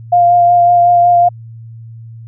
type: tone with vibrato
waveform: sine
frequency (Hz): 700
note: F5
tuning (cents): +4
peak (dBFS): -5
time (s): 0.12-1.29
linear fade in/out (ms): 10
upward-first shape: sine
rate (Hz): 5.4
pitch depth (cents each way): 15
effects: added 114 Hz sine -29 dBFS peak until 2.27 s